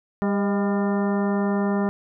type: harmonic tone with a mistuned harmonic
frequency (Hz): 200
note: G3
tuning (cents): +35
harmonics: 1 / 2 / 3 / 4 / 5 / 6 / 7 / 9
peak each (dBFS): -21 / -27 / -31 / -33 / -35 / -37 / -38 / -40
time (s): 0.22-1.89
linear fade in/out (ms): 0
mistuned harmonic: 3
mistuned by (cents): +54
effects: none